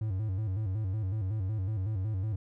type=tone with vibrato; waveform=triangle; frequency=101.2 Hz; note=G#2; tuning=44 cents flat; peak=-27 dBFS; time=0.01-2.36 s; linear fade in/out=5 ms; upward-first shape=square; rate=5.4 Hz; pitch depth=130 cents each way; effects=none